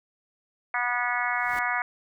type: harmonic tone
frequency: 243.9 Hz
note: B3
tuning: 21 cents flat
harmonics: 3 / 4 / 5 / 6 / 7 / 8 / 9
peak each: -32 / -32 / -32 / -32 / -32 / -32 / -32 dBFS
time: 0.74-1.82 s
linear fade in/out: 2 ms
type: noise with exponential growth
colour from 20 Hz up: pink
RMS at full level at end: -39 dBFS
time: 1.27-1.59 s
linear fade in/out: 1 ms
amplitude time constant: 68 ms
effects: none